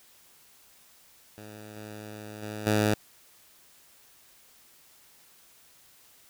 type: tone with level steps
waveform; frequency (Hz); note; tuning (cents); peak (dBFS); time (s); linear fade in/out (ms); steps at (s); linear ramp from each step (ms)
10% pulse; 106.2; G#2; +39; -35 / -32 / -27 / -14; 1.38-2.94; 0; 1.76 / 2.42 / 2.66; 10
effects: white hiss -58 dBFS RMS until 6.29 s